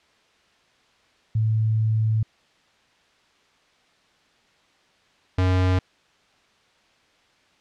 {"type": "tone pair in turn", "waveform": ["sine", "square"], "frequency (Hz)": [110, 92.27], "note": ["A2", "F#2"], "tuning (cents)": [0, -4], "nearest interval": "minor third", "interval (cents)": 304, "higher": "first", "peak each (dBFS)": -18, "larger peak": "neither", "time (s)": [[1.35, 2.23], [5.38, 5.79]], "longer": "first", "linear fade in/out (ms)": 5, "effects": ["white hiss -60 dBFS RMS until 7.6 s", "low-pass 4000 Hz 12 dB/octave"]}